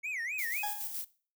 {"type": "tone with vibrato", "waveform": "triangle", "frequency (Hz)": 2156, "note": "C#7", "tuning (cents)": -49, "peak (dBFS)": -32, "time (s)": [0.03, 0.64], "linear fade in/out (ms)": 20, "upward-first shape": "sine", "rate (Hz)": 3.9, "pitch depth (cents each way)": 290}
{"type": "noise with tremolo", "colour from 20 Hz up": "violet", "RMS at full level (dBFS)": -37, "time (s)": [0.38, 1.05], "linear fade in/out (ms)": 10, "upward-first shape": "square", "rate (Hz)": 7.1, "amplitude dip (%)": 40}
{"type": "tone with exponential decay", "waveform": "40% pulse", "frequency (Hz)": 830.6, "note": "G#5", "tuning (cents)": 0, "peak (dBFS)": -30, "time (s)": [0.63, 0.98], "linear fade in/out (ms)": 5, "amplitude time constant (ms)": 75}
{"effects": ["noise-tail reverb RT60 0.4 s tail -19 dB re dry"]}